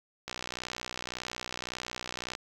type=click train; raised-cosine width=0.2 ms; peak=-18 dBFS; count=129; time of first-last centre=0.28-2.351 s; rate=61.8 Hz; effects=8-bit